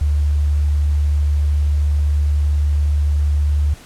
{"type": "tone", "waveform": "sine", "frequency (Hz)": 73.42, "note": "D2", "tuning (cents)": 0, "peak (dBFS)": -13, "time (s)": [0.01, 3.74], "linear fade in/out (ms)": 5, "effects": ["pink hiss -42 dBFS RMS until 3.85 s", "low-pass 11000 Hz 12 dB/octave"]}